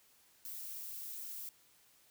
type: noise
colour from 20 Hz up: violet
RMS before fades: -45 dBFS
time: 0.45-1.49 s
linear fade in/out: 0 ms
effects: white hiss -67 dBFS RMS until 2.1 s